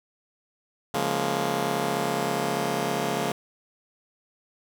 10% pulse chord, Bb minor seventh, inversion first, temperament just, 139.85 / 174.81 / 209.8 / 233.1 Hz, Db3 / F3 / Ab3 / Bb3, +16 / +2 / +18 / 0 cents, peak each -23 dBFS, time 0.94-3.32 s, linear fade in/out 2 ms, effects none

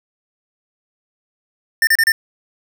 square tone bursts, 1800 Hz, A6, 39 cents sharp, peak -11 dBFS, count 4, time 1.82-2.12 s, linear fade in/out 2 ms, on 51 ms, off 32 ms, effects none

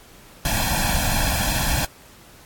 pink noise with comb filter, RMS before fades -21 dBFS, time 0.45-1.85 s, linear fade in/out 2 ms, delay 1.2 ms, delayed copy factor +1, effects pink hiss -48 dBFS RMS until 2.45 s + AAC 64 kbps

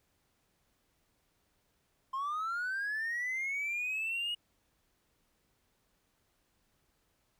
triangle linear sweep, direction up, 1046.5 to 2900 Hz, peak -30 dBFS, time 2.13-4.35 s, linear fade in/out 10 ms, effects tanh soft clip ceiling -28 dBFS + pink hiss -75 dBFS RMS until 7.39 s

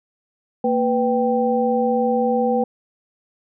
sine tone cluster, 230.7 / 495 / 783 Hz, A#3 / B4 / G5, -18 / +4 / -2 cents, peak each -21 / -19 / -22 dBFS, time 0.64-2.64 s, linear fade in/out 5 ms, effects none

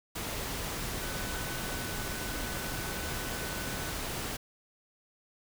sine tone in noise, 1500 Hz, F#6, 23 cents sharp, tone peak -44 dBFS, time 1.01-3.92 s, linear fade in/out 10 ms, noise pink, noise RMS -36 dBFS, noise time 0.15-4.37 s, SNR -11 dB, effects none

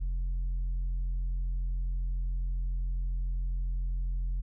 triangle tone with tanh clipping, 43.65 Hz, F1, in tune, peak -29 dBFS, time 0-4.42 s, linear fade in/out 20 ms, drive 8 dB, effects none

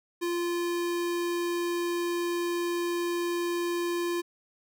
square tone, 346.5 Hz, F4, 14 cents flat, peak -28 dBFS, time 0.21-4.22 s, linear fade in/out 20 ms, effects none

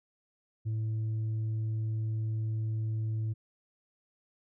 sine tone with tanh clipping, 110 Hz, A2, in tune, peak -30 dBFS, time 0.65-3.34 s, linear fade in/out 20 ms, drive 2 dB, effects none

